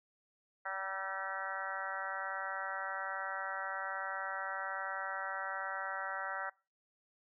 harmonic tone with a mistuned harmonic, 192.1 Hz, G3, 35 cents flat, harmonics 3 / 4 / 5 / 6 / 7 / 8 / 9 / 10, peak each -47 / -44 / -46 / -50 / -42 / -43 / -48 / -45 dBFS, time 0.65-6.5 s, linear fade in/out 10 ms, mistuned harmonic 6, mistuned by +28 cents, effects noise-tail reverb RT60 0.3 s tail -23 dB re dry

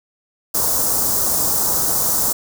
white band-stop noise, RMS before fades -18 dBFS, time 0.54-2.33 s, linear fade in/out 10 ms, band 1200 to 5500 Hz, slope 24 dB/octave, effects none

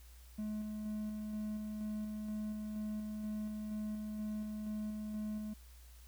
triangle tone with tremolo, 213 Hz, G#3, 44 cents sharp, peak -35 dBFS, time 0.38-5.54 s, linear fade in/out 10 ms, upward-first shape square, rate 2.1 Hz, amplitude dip 25%, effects added 60 Hz sine -54 dBFS peak until 6.07 s + white hiss -64 dBFS RMS until 6.07 s

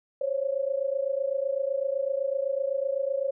sine tone pair together, 533 / 560.9 Hz, C5 / C#5, +32 / +20 cents, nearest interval minor second, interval 88 cents, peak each -28 dBFS, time 0.21-3.31 s, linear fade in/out 5 ms, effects none

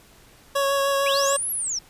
25% pulse tone with vibrato, 554.4 Hz, C#5, in tune, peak -16 dBFS, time 0.55-1.37 s, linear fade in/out 10 ms, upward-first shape triangle, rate 6.6 Hz, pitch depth 17 cents each way
sine linear two-way sweep, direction up then down, 2217 to 11550 to 5180 Hz, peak -24 dBFS, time 1.06-1.79 s, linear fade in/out 5 ms, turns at 1.51 s
effects pink hiss -52 dBFS RMS until 1.89 s + resampled to 32000 Hz

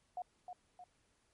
sine tone with echo, 722 Hz, F#5, 43 cents flat, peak -38 dBFS, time 0.17-0.22 s, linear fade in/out 2 ms, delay 310 ms, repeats 2, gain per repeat -6 dB, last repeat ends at 0.84 s, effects pink hiss -75 dBFS RMS until 1.33 s + MP3 48 kbps

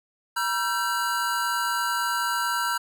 square tone cluster, 958 / 1350 / 1559 Hz, A#5 / E6 / G6, +47 / +41 / -10 cents, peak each -29 dBFS, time 0.36-2.78 s, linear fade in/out 10 ms, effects none

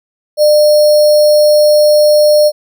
sine tone with sample-and-hold, 600 Hz, D5, 37 cents sharp, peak -4 dBFS, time 0.37-2.52 s, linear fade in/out 50 ms, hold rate 4900 Hz, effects none

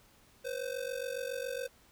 square ring-modulated tone, 514 Hz, C5, 31 cents flat, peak -33 dBFS, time 0.44-1.68 s, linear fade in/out 20 ms, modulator 23.6 Hz, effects pink hiss -63 dBFS RMS until 1.91 s

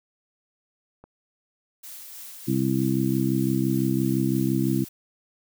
click, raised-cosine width 1 ms, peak -32 dBFS, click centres 1.04 s
blue noise with tremolo, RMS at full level -40 dBFS, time 1.83-4.89 s, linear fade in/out 10 ms, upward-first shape sine, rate 3.2 Hz, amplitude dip 25%
harmonic tone, 65.9 Hz, C2, 13 cents sharp, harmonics 2 / 3 / 4 / 5, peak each -26 / -26 / -26 / -26 dBFS, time 2.47-4.85 s, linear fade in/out 20 ms
effects none

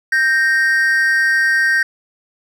triangle tone pair together, 1568 / 1857.2 Hz, G6 / A#6, 0 / -7 cents, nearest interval minor third, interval 293 cents, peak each -13 dBFS, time 0.12-1.83 s, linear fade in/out 5 ms, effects none

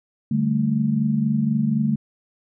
sine chord, D suspended fourth, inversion none, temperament equal, 146.83 / 196 / 220 Hz, D3 / G3 / A3, 0 / 0 / 0 cents, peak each -23 / -25 / -20 dBFS, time 0.31-1.96 s, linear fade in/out 5 ms, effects none

